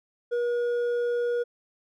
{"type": "tone with hard clipping", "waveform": "sine", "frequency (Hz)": 480, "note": "B4", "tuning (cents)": -49, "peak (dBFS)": -25, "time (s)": [0.31, 1.44], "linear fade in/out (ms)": 20, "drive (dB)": 4, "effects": []}